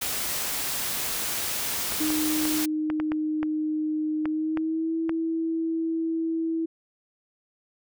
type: noise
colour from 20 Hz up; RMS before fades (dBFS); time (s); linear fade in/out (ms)
white; -29; 0.01-2.66; 10
type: clicks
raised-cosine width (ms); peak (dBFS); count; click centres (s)
0.5; -17; 10; 1.922 / 2.104 / 2.454 / 2.901 / 3 / 3.119 / 3.43 / 4.256 / 4.573 / 5.094
type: tone with pitch glide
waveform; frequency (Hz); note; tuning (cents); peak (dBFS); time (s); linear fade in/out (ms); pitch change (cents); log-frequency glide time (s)
sine; 308.5 to 326.3; D#4 to E4; -15 to -18; -24; 2-6.66; 10; +97; 4.25-4.95
effects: none